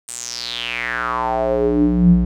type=tone with band-pass filter sweep; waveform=square; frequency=59.8 Hz; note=A#1; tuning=45 cents sharp; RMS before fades=-18 dBFS; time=0.08-2.25 s; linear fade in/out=5 ms; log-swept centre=8800 to 130 Hz; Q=5.6; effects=none